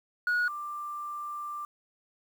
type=tone pair in turn; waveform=sine; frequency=1454 / 1183.3 Hz; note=F#6 / D6; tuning=-31 / +13 cents; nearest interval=major third; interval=356 cents; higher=first; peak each=-22 / -34 dBFS; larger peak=first; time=0.27-0.48 / 0.48-1.65 s; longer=second; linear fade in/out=2 ms; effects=tanh soft clip ceiling -23 dBFS + 9-bit